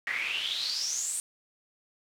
pink noise with band-pass filter sweep, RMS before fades -32 dBFS, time 0.07-1.2 s, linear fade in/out 0 ms, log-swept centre 1900 to 8900 Hz, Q 9.1, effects none

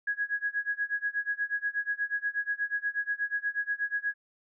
sine tone with tremolo, 1661.2 Hz, G#6, in tune, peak -25 dBFS, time 0.07-4.14 s, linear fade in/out 5 ms, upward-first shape sine, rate 8.3 Hz, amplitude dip 95%, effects none

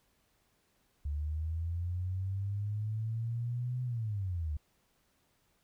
sine linear two-way sweep, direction up then down, 71.7 to 126.4 to 71.7 Hz, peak -32 dBFS, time 1.05-4.57 s, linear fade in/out 5 ms, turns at 3.83 s, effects pink hiss -73 dBFS RMS until 5.63 s

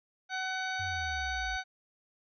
harmonic tone, 752 Hz, F#5, 28 cents sharp, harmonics 1 / 2 / 3 / 4 / 5 / 6 / 8, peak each -37 / -35 / -42 / -52 / -43 / -46 / -49 dBFS, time 0.29-1.64 s, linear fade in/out 50 ms
sine exponential sweep, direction down, 97.5 to 51.91 Hz, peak -39 dBFS, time 0.79-1.57 s, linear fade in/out 10 ms
effects none

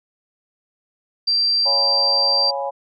sine tone, 4708 Hz, D8, 3 cents sharp, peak -15 dBFS, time 1.27-2.51 s, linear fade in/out 10 ms
sine chord, C# dominant seventh, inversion none, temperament equal, 554.4 / 698.5 / 830.6 / 987.8 Hz, C#5 / E#5 / G#5 / B5, 0 / 0 / 0 / 0 cents, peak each -25 / -31 / -26 / -31 dBFS, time 1.65-2.71 s, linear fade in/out 20 ms
effects none

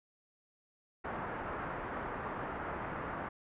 white low-pass noise, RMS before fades -40 dBFS, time 1.04-3.29 s, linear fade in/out 10 ms, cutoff 1500 Hz, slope 24 dB/octave, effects resampled to 8000 Hz

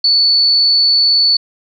sine tone, 4461 Hz, C#8, 10 cents sharp, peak -8 dBFS, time 0.04-1.37 s, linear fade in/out 5 ms, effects none

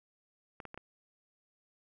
clicks, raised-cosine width 0.5 ms, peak -29 dBFS, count 4, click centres 0.602 / 0.653 / 0.744 / 0.776 s, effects none

